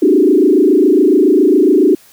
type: tone with frequency modulation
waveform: sine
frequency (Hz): 338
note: E4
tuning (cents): +43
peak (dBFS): -6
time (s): 0.02-1.95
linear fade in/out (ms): 5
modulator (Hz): 27.2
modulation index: 2.4
effects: white hiss -45 dBFS RMS until 2.12 s